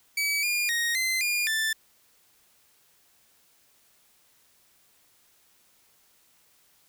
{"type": "tone with pitch steps", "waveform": "sawtooth", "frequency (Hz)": [2285, 2419, 1871, 2064, 2421, 1766], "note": ["D7", "D#7", "A#6", "C7", "D#7", "A6"], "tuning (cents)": [-48, -49, 6, -24, -48, 6], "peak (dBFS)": -21, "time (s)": [0.17, 1.73], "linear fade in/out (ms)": 5, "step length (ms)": 260, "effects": ["white hiss -63 dBFS RMS until 6.88 s"]}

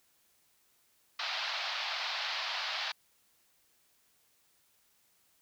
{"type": "band-pass noise", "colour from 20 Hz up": "white", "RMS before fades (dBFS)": -36, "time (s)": [1.19, 2.92], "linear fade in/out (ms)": 5, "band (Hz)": [640, 4800], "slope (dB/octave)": 48, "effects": ["white hiss -70 dBFS RMS until 5.41 s"]}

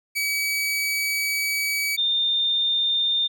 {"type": "tone pair in turn", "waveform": ["sawtooth", "sine"], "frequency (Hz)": [2279, 3618], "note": ["C#7", "A7"], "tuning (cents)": [47, 48], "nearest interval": "minor sixth", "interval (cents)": 801, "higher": "second", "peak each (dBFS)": -19, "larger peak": "neither", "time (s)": [[0.15, 1.97], [1.97, 3.28]], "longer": "first", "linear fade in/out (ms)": 20, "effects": []}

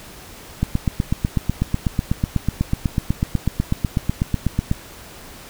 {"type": "click train", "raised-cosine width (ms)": 5, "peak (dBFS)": -5, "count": 34, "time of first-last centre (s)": [0.63, 4.714], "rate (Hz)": 8.08, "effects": ["pink hiss -40 dBFS RMS until 5.49 s"]}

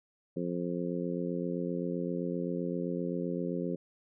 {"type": "harmonic tone", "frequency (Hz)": 87.7, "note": "F2", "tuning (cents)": 8, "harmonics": [2, 3, 4, 5, 6], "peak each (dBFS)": [-35, -37, -38, -39, -40], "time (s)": [0.36, 3.76], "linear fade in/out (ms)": 10, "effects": []}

